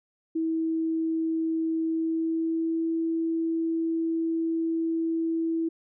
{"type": "tone with pitch glide", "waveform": "sine", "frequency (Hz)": [323.8, 327.9], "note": ["E4", "E4"], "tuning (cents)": [-31, -9], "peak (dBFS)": -24, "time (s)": [0.35, 5.69], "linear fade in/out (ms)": 10, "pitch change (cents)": 22, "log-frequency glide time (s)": [1.83, 2.89], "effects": []}